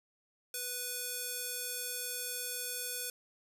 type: tone with band-pass filter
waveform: square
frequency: 493.9 Hz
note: B4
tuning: in tune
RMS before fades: -39 dBFS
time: 0.54-3.1 s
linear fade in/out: 2 ms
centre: 11000 Hz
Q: 1.1
effects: none